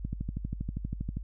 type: click train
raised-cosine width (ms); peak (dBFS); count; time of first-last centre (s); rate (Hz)
5; -21; 15; 0.05-1.17; 12.5
effects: noise-tail reverb RT60 0.1 s tail -25 dB re dry + added 50 Hz sine -37 dBFS peak until 1.23 s